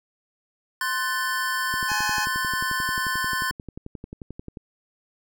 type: chord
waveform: square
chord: F# diminished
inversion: second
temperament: equal with one note detuned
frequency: 1046.5 / 1504.1 / 1760 Hz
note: C6 / F#6 / A6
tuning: 0 / +28 / 0 cents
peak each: -29 dBFS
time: 0.81-3.51 s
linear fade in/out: 2 ms
type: click train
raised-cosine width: 3 ms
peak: -23 dBFS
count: 33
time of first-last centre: 1.74-4.572 s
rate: 11.3 Hz
type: harmonic tone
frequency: 842 Hz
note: G#5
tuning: 24 cents sharp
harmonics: 1 / 2 / 3 / 5 / 6 / 7 / 8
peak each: -30 / -33 / -35 / -37 / -38 / -38 / -39 dBFS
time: 1.88-2.26 s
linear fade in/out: 20 ms
effects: none